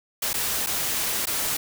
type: noise with dropouts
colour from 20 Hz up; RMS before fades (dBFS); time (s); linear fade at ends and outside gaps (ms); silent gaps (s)
white; -26; 0.22-1.57; 5; 0.332-0.34 / 0.663-0.669 / 1.257-1.269
effects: none